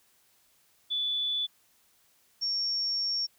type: tone pair in turn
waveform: sine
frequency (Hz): 3466 / 5502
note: A7 / F8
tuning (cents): -27 / -27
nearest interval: minor sixth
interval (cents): 800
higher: second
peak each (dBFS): -27 / -27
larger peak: neither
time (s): 0.9-1.47 / 2.41-3.27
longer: second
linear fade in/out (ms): 20
effects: white hiss -66 dBFS RMS until 3.38 s